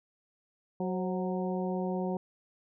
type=harmonic tone with a mistuned harmonic; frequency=185 Hz; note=F#3; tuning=in tune; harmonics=1 / 2 / 3 / 4 / 5; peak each=-32 / -35 / -38 / -40 / -43 dBFS; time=0.8-2.17 s; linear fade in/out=2 ms; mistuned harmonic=3; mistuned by=-50 cents; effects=none